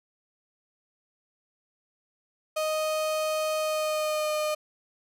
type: tone with pitch glide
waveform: 35% pulse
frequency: 622.3 to 610.2 Hz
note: D#5 to D#5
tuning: 0 to -34 cents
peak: -24 dBFS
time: 2.56-4.55 s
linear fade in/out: 10 ms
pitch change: -34 cents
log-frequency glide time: 3.58-4.33 s
effects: none